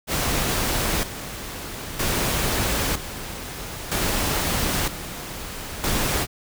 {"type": "noise with tremolo", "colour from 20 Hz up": "pink", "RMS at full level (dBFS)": -23, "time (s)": [0.07, 6.27], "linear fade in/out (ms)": 50, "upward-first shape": "square", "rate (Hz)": 0.52, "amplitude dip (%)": 70, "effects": []}